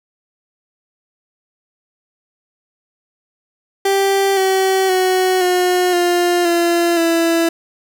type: tone with pitch steps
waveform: 30% pulse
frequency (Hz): 392 / 381.5 / 371.3 / 361.3 / 351.7 / 342.2 / 333.1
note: G4 / G4 / F#4 / F#4 / F4 / F4 / E4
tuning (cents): 0 / -47 / +6 / -41 / +12 / -35 / +18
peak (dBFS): -10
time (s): 3.85-7.49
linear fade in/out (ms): 5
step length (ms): 520
effects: none